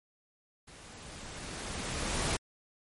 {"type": "noise with level ramp", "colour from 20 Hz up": "pink", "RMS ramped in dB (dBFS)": [-52, -30], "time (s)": [0.67, 2.37], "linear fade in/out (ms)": 10, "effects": ["MP3 48 kbps"]}